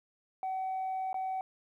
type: tone with dropouts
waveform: sine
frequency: 757 Hz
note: F#5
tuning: 39 cents sharp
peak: -30 dBFS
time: 0.43-1.41 s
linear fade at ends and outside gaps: 1 ms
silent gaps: 1.13-1.143 s
effects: tanh soft clip ceiling -30 dBFS + 12-bit